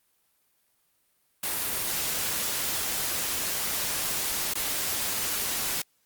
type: noise with dropouts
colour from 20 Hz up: white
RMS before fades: -29 dBFS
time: 1.43-5.82 s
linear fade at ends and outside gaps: 5 ms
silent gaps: 4.538-4.553 s
effects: white hiss -70 dBFS RMS until 6.05 s + Opus 32 kbps